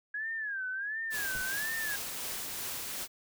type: tone with vibrato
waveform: sine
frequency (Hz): 1653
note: G#6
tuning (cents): -9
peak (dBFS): -33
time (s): 0.14-1.96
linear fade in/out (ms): 5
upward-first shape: sine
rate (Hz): 1.4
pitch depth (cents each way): 160
type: noise with tremolo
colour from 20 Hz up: white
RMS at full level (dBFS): -37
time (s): 1.1-3.08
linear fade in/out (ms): 50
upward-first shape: triangle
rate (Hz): 2.7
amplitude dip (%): 25
type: noise with exponential decay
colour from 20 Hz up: brown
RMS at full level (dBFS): -39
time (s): 1.35-1.57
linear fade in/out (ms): 0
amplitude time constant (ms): 46
effects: none